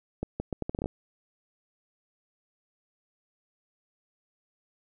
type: accelerating click train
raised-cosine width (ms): 2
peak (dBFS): -17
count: 10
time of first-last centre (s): 0.23-0.859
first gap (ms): 170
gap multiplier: 0.75
effects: none